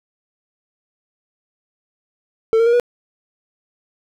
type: tone with pitch steps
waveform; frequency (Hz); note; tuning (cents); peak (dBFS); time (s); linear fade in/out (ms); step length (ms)
triangle; 447.7 / 459.5 / 471.6 / 484; A4 / A#4 / A#4 / B4; +30 / -25 / +20 / -35; -9; 2.53-2.798; 0; 67
effects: none